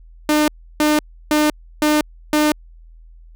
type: tone bursts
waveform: sawtooth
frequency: 301.9 Hz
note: D4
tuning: 48 cents sharp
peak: -9 dBFS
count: 5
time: 0.29-2.52 s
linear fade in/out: 2 ms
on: 190 ms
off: 320 ms
effects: added 41 Hz sine -40 dBFS peak until 3.35 s